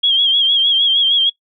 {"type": "tone with vibrato", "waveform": "sine", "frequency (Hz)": 3249, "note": "G#7", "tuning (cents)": -39, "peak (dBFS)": -10, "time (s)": [0.03, 1.3], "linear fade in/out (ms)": 10, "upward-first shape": "sine", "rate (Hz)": 6.5, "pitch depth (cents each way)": 60, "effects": ["noise-tail reverb RT60 0.1 s tail -21 dB re dry"]}